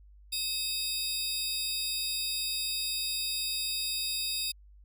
sawtooth tone cluster, 2581 / 3726 / 4826 Hz, E7 / A#7 / D8, -37 / -2 / +46 cents, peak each -37 / -32 / -30 dBFS, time 0.32-4.52 s, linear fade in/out 10 ms, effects added 50 Hz sine -52 dBFS peak until 4.84 s

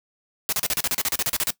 white noise bursts, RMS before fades -23 dBFS, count 15, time 0.49-1.505 s, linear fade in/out 0 ms, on 35 ms, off 35 ms, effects noise-tail reverb RT60 0.1 s tail -18 dB re dry

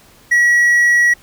triangle tone, 1922 Hz, B6, 48 cents flat, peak -7 dBFS, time 0.31-1.14 s, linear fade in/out 10 ms, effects pink hiss -47 dBFS RMS until 1.22 s

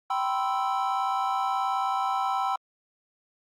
triangle chord, C major seventh, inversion second, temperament equal with one note detuned, 778.1 / 987.8 / 1046.5 / 1318.5 Hz, G5 / B5 / C6 / E6, -13 / 0 / 0 / 0 cents, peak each -26 / -29 / -31 / -29 dBFS, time 0.1-2.56 s, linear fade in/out 5 ms, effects Opus 48 kbps

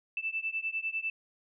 sine beating tone pair, 2642 / 2652 Hz, E7 / E7, +3 / +10 cents, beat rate 10 Hz, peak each -34 / -35 dBFS, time 0.17-1.1 s, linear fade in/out 2 ms, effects none

